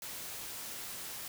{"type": "noise", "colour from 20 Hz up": "white", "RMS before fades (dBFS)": -43, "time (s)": [0.02, 1.28], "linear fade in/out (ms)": 2, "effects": []}